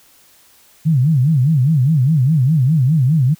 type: tone with vibrato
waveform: sine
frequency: 142.4 Hz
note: C#3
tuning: 47 cents sharp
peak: -10 dBFS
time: 0.85-3.35 s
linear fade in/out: 20 ms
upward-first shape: sine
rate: 4.9 Hz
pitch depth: 250 cents each way
effects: white hiss -50 dBFS RMS until 3.39 s